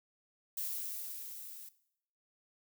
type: noise with level ramp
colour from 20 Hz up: violet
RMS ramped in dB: -37 to -50 dBFS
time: 0.57-1.69 s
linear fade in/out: 5 ms
effects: noise-tail reverb RT60 0.7 s tail -17 dB re dry